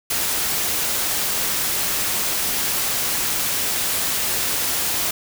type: noise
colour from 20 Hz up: white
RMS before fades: -22 dBFS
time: 0.1-5.11 s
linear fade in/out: 5 ms
effects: none